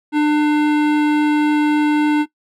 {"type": "tone with hard clipping", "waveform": "sine", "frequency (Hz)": 299.4, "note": "D4", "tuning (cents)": 33, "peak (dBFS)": -14, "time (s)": [0.12, 2.26], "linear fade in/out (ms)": 50, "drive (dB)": 16, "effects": ["noise-tail reverb RT60 0.1 s tail -18 dB re dry"]}